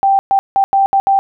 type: tone bursts at uneven times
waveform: sine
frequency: 784 Hz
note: G5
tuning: in tune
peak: -8 dBFS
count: 6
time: 0.03-0.19 / 0.31-0.39 / 0.56-0.64 / 0.73-0.86 / 0.93-1 / 1.07-1.19 s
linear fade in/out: 0 ms
effects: none